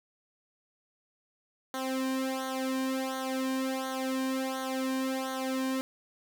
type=tone with flanger; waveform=sawtooth; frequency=262.8 Hz; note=C4; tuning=8 cents sharp; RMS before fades=-32 dBFS; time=1.74-5.81 s; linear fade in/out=0 ms; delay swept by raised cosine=0.39 to 1.49 ms; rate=1.4 Hz; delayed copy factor=-1; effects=none